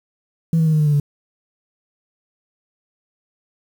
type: tone with pitch steps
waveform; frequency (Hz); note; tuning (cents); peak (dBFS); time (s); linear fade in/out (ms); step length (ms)
sine; 164.2 / 160.73 / 157.33 / 154 / 150.75 / 147.56 / 144.44; E3 / E3 / D#3 / D#3 / D3 / D3 / D3; -6 / -43 / +20 / -17 / +46 / +9 / -28; -11; 0.53-0.999; 2; 67
effects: tanh soft clip ceiling -10 dBFS + 7-bit